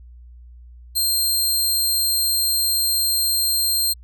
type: tone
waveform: 15% pulse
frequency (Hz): 4181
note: C8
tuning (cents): -2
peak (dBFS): -11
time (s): 0.95-3.94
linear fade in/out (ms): 20
effects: added 60 Hz sine -40 dBFS peak until 4.03 s